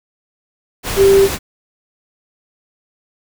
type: tone in noise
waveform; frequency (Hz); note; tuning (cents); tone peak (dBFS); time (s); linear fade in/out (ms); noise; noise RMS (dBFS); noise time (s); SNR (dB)
sine; 392; G4; 0; -6; 0.96-1.29; 50; pink; -21; 0.83-1.39; +12
effects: none